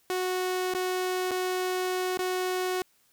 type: tone with dropouts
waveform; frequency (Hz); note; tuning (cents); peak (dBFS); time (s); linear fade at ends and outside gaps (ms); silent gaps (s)
sawtooth; 367.9; F#4; -10; -23; 0.1-2.82; 1; 0.738-0.748 / 1.31-1.315 / 2.173-2.191
effects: white hiss -66 dBFS RMS until 3.12 s

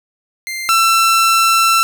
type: tone pair in turn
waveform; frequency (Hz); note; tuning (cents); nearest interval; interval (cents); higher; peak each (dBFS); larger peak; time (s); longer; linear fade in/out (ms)
sawtooth; 2093 / 1340; C7 / E6; 0 / +28; minor sixth; 772; first; -18 / -6; second; 0.47-0.69 / 0.69-1.83; second; 0
effects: none

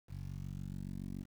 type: tone with low-pass filter sweep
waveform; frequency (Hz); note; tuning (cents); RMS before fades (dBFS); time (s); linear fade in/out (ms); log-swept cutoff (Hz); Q
10% pulse; 47; F#1; +28; -43; 0.08-1.26; 50; 120 to 250; 1.9
effects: 10-bit

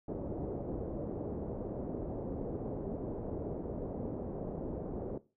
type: low-pass noise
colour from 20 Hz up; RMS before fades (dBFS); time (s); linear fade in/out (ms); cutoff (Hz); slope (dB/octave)
white; -39; 0.08-5.18; 5; 530; 24
effects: noise-tail reverb RT60 0.3 s tail -18 dB re dry

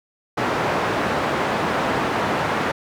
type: band-pass noise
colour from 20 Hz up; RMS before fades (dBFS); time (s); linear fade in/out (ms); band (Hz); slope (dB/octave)
white; -22; 0.37-2.72; 10; 110 to 1200; 12
effects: none

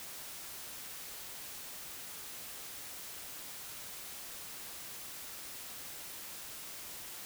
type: silence
effects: white hiss -46 dBFS RMS until 7.25 s

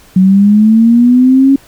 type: linear sweep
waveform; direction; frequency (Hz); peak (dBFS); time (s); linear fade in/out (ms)
sine; up; 184 to 275.8; -3; 0.16-1.56; 5
effects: pink hiss -42 dBFS RMS until 1.67 s

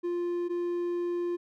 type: tone pair in turn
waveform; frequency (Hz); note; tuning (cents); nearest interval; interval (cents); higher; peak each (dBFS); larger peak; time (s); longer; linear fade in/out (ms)
triangle; 349.2 / 349.2; F4 / F4; 0 / 0; unison; 0; neither; -26; neither; 0.03-0.49 / 0.49-1.37; second; 20
effects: none

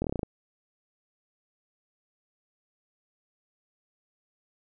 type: slowing click train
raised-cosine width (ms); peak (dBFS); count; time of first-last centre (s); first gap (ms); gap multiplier
2; -16; 8; 0.02-0.232; 23; 1.09
effects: none

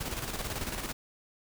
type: noise with tremolo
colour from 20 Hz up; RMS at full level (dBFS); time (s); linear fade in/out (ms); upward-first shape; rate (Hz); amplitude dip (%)
pink; -34; 0-0.93; 10; square; 18; 50
effects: none

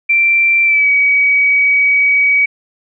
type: tone with pitch glide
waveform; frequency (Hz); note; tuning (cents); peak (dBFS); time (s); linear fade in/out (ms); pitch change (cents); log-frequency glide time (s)
sine; 2352 to 2267; D7 to C#7; +2 to +38; -8; 0.09-2.46; 10; -64; 0.64-0.89
effects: none

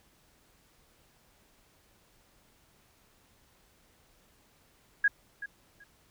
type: tone with echo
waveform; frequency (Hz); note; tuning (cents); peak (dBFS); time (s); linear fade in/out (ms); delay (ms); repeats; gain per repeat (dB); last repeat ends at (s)
sine; 1650; G#6; -12; -20; 5.04-5.08; 5; 380; 2; -15; 5.84
effects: pink hiss -65 dBFS RMS until 6.1 s

